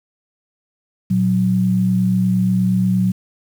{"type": "tone pair together", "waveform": "sine", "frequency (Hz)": [116.54, 185], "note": ["A#2", "F#3"], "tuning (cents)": [0, 0], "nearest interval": "minor sixth", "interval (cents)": 800, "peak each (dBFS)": [-20, -14], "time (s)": [1.1, 3.12], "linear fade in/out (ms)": 10, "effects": ["7-bit"]}